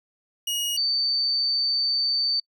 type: tone pair in turn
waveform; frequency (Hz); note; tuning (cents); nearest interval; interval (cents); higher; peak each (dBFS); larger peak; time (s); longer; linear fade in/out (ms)
sawtooth / sine; 2884 / 4567; F#7 / D8; -45 / -49; minor sixth; 796; second; -21; neither; 0.47-0.77 / 0.77-2.4; second; 5
effects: noise-tail reverb RT60 0.1 s tail -26 dB re dry